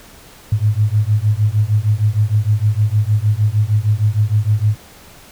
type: beating tone pair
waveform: sine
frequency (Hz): 102.9 / 109.4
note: G#2 / A2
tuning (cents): -16 / -9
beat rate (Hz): 6.5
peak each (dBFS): -15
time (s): 0.52-4.76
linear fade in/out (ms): 5
effects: pink hiss -42 dBFS RMS until 5.31 s